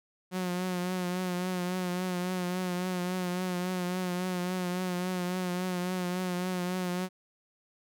sawtooth tone with vibrato, 181.2 Hz, F#3, 36 cents flat, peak -26 dBFS, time 0.31-7.09 s, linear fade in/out 50 ms, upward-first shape triangle, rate 3.6 Hz, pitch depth 45 cents each way, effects none

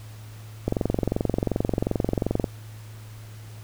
click train, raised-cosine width 2 ms, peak -9 dBFS, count 41, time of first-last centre 0.68-2.442 s, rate 22.7 Hz, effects added 108 Hz sine -39 dBFS peak until 3.63 s + pink hiss -50 dBFS RMS until 3.63 s

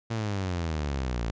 sawtooth exponential sweep, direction down, 116.3 to 55 Hz, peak -24 dBFS, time 0.1-1.31 s, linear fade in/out 10 ms, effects resampled to 16000 Hz

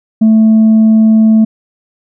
sine tone with tanh clipping, 220 Hz, A3, in tune, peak -4 dBFS, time 0.21-1.45 s, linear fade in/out 10 ms, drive 1 dB, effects none

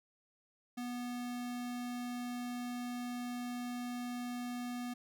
square tone, 244.5 Hz, B3, 17 cents flat, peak -39 dBFS, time 0.77-4.94 s, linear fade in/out 10 ms, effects none

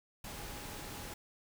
sine tone in noise, 830 Hz, G#5, 1 cent flat, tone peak -55 dBFS, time 0.24-1.14 s, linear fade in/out 5 ms, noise pink, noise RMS -45 dBFS, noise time 0.24-1.14 s, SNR -13 dB, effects none

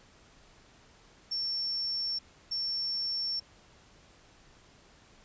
sine tone bursts at uneven times, 5440 Hz, F8, 46 cents flat, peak -30 dBFS, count 2, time 1.31-2.19 / 2.51-3.4 s, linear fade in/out 10 ms, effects pink hiss -59 dBFS RMS until 5.24 s + resampled to 16000 Hz

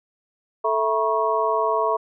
harmonic tone with a mistuned harmonic, 220 Hz, A3, in tune, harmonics 2 / 3 / 4 / 5, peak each -24 / -24 / -24 / -24 dBFS, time 0.64-1.97 s, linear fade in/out 10 ms, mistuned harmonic 4, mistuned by +150 cents, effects none

